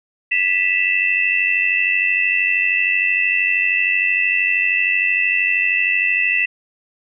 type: tone cluster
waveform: sine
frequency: 1973 / 2608 / 2701 Hz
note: B6 / E7 / E7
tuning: -2 / -19 / +42 cents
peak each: -19 dBFS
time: 0.31-6.46 s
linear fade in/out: 10 ms
effects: none